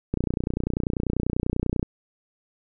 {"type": "click train", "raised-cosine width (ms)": 3, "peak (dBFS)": -11, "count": 52, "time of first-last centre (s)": [0.14, 1.829], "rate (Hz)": 30.2, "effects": []}